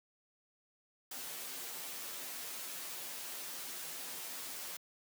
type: noise with comb filter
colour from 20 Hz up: white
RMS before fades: -44 dBFS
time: 1.11-4.77 s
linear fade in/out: 5 ms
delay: 9.6 ms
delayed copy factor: -0.65
effects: high-pass 200 Hz 12 dB/octave